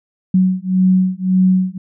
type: beating tone pair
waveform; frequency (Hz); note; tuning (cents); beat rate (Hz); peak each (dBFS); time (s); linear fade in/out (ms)
sine; 185 / 186.8; F#3 / F#3; 0 / +17; 1.8; -14; 0.34-1.78; 5
effects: none